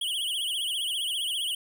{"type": "tone with vibrato", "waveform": "square", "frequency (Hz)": 3095, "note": "G7", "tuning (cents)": -23, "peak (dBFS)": -28, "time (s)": [0.01, 1.55], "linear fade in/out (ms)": 5, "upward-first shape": "triangle", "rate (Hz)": 15, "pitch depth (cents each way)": 170, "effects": []}